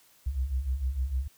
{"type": "beating tone pair", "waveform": "sine", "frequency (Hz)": [60.9, 67.5], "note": ["B1", "C#2"], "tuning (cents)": [-24, -45], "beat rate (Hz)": 6.6, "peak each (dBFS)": [-33, -28], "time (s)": [0.26, 1.28], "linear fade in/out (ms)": 10, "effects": ["white hiss -61 dBFS RMS until 1.37 s"]}